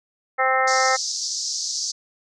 harmonic tone, 261.6 Hz, C4, in tune, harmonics 2 / 3 / 4 / 5 / 6 / 7 / 8, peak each -24 / -22 / -31 / -22 / -35 / -24 / -27 dBFS, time 0.38-0.97 s, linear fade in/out 20 ms
white band-pass noise, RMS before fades -27 dBFS, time 0.67-1.92 s, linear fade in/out 10 ms, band 4600 to 6400 Hz, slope 48 dB/octave
effects none

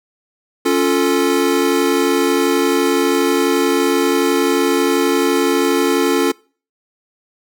square chord, Db augmented, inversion none, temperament equal, 277.2 / 349.2 / 440 Hz, Db4 / F4 / A4, 0 / 0 / 0 cents, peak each -18 dBFS, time 0.65-6.32 s, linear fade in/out 10 ms, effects noise-tail reverb RT60 0.4 s tail -24 dB re dry

